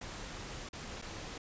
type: noise with dropouts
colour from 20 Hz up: pink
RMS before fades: -44 dBFS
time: 0.01-1.38 s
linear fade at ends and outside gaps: 5 ms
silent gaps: 0.69-0.73 / 1.017-1.022 s
effects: resampled to 16000 Hz